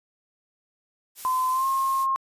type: noise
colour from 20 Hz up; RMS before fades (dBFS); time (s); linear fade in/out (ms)
blue; -38; 1.15-2.07; 50
type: tone with pitch glide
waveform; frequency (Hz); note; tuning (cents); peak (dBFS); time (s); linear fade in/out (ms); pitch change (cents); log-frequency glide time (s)
sine; 1025 to 1071; C6 to C6; -36 to +40; -21; 1.25-2.16; 0; +76; 1.51-1.66
effects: resampled to 32000 Hz